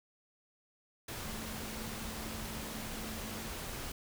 sine tone in noise, 220 Hz, A3, in tune, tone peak -46 dBFS, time 1.24-3.5 s, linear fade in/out 5 ms, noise pink, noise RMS -42 dBFS, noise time 1.08-3.92 s, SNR -7 dB, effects none

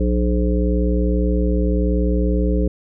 harmonic tone with a mistuned harmonic, 60.4 Hz, B1, 38 cents flat, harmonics 1 / 3 / 5 / 7 / 9, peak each -17 / -22 / -24 / -25 / -27 dBFS, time 0-2.68 s, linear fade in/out 5 ms, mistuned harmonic 9, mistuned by -62 cents, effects none

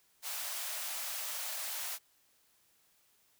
white high-pass noise, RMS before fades -39 dBFS, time 0.22-1.99 s, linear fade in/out 50 ms, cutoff 560 Hz, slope 48 dB/octave, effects white hiss -70 dBFS RMS until 3.39 s

